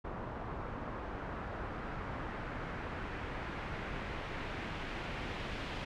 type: noise with low-pass filter sweep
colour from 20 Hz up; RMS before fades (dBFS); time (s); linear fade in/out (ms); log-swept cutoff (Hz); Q
pink; -41; 0.04-5.85; 10; 1100 to 2900; 1.2
effects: none